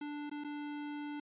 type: tone with dropouts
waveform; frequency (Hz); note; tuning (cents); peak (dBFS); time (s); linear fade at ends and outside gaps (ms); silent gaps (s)
square; 293.7; D4; 0; -40; 0.01-1.2; 5; 0.297-0.313 / 0.439-0.445
effects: resampled to 8000 Hz